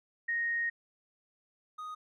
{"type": "tone pair in turn", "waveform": ["sine", "triangle"], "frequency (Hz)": [1864.7, 1244.5], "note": ["A#6", "D#6"], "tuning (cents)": [0, 0], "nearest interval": "perfect fifth", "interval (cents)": 700, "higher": "first", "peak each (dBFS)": [-29, -37], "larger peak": "first", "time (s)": [[0.28, 0.7], [1.78, 1.95]], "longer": "first", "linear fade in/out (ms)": 10, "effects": []}